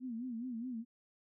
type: tone with vibrato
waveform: sine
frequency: 240.6 Hz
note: B3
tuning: 45 cents flat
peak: -38 dBFS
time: 0-0.85 s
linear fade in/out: 50 ms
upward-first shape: sine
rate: 4.8 Hz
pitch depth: 130 cents each way
effects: none